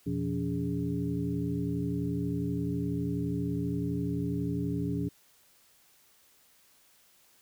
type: tone cluster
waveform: sine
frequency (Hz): 84.6 / 121.3 / 173.4 / 284 / 411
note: E2 / B2 / F3 / C#4 / G#4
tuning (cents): +45 / -31 / -12 / +42 / -18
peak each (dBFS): -40 / -35 / -33 / -33 / -40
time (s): 0.06-5.09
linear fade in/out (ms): 10
effects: white hiss -63 dBFS RMS until 7.41 s